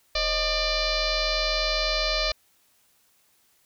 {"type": "tone with frequency modulation", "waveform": "sine", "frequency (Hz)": 2376, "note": "D7", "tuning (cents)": 20, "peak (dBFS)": -22, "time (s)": [0.15, 2.32], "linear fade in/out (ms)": 5, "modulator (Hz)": 584, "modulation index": 4.4, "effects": ["white hiss -64 dBFS RMS until 3.65 s"]}